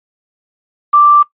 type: tone with quantisation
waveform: sine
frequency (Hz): 1174.7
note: D6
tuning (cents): 0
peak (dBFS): -4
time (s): 0.93-1.23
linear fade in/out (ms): 10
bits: 5
effects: noise-tail reverb RT60 0.1 s tail -18 dB re dry + resampled to 8000 Hz